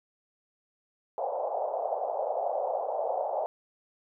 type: band-pass noise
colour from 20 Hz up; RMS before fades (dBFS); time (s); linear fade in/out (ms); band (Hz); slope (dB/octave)
white; -31; 1.18-3.46; 0; 520 to 790; 48
effects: none